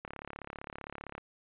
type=click train; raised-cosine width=0.5 ms; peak=-26 dBFS; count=41; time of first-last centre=0.05-1.18 s; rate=35.4 Hz; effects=resampled to 8000 Hz